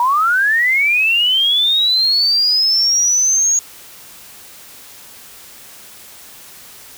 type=linear sweep; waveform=sine; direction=up; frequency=932.3 to 6670 Hz; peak=-11 dBFS; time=0-3.59 s; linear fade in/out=2 ms; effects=white hiss -39 dBFS RMS until 6.97 s